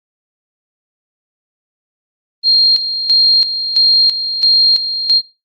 sine tone with tremolo, 4215 Hz, C8, 12 cents sharp, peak -6 dBFS, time 2.43-5.22 s, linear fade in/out 50 ms, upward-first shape square, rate 1.5 Hz, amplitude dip 65%, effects noise-tail reverb RT60 0.3 s tail -21 dB re dry + Opus 32 kbps

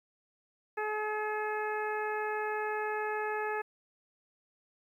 harmonic tone, 426.3 Hz, G#4, 45 cents sharp, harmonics 1 / 2 / 3 / 4 / 5 / 6, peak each -35 / -36 / -41 / -38 / -47 / -46 dBFS, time 0.77-3.62 s, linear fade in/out 10 ms, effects 11-bit

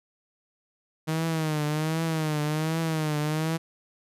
sawtooth tone with vibrato, 156.4 Hz, D#3, 9 cents sharp, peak -21 dBFS, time 1.07-3.58 s, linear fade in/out 20 ms, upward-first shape triangle, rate 1.3 Hz, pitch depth 92 cents each way, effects resampled to 32000 Hz

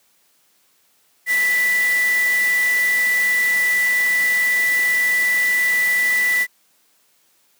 sine tone in noise, 1975.5 Hz, B6, in tune, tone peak -15 dBFS, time 1.26-6.47 s, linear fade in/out 50 ms, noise white, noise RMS -29 dBFS, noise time 1.26-6.47 s, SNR +11 dB, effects white hiss -60 dBFS RMS until 7.59 s + high-pass 150 Hz 12 dB/octave

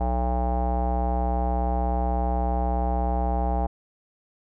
square tone with low-pass filter, 61.74 Hz, B1, in tune, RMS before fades -24 dBFS, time 0-3.67 s, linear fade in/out 10 ms, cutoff 770 Hz, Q 8.9, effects none

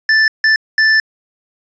square tone bursts at uneven times, 1760 Hz, A6, in tune, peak -9 dBFS, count 3, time 0.09-0.28 / 0.44-0.56 / 0.78-1 s, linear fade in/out 2 ms, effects resampled to 16000 Hz + 8-bit

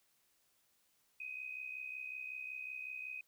sine tone with amplitude modulation, 2513 Hz, D#7, 17 cents sharp, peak -39 dBFS, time 1.2-3.21 s, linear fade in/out 5 ms, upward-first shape sine, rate 65.4 Hz, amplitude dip 70%, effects white hiss -75 dBFS RMS until 3.27 s

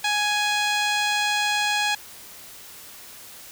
15% pulse tone with low-pass filter, 833 Hz, G#5, 5 cents sharp, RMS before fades -23 dBFS, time 0.04-1.95 s, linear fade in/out 5 ms, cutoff 5800 Hz, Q 3.2, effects white hiss -43 dBFS RMS until 3.51 s

